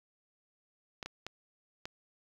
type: clicks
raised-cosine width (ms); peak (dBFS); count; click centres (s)
0.2; -22; 4; 1.028 / 1.06 / 1.266 / 1.855
effects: low-pass 6000 Hz 12 dB/octave + 8-bit